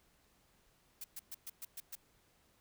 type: noise bursts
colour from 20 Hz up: blue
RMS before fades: -45 dBFS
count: 7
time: 1.01-1.954 s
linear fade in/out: 5 ms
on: 32 ms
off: 120 ms
effects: pink hiss -71 dBFS RMS until 2.6 s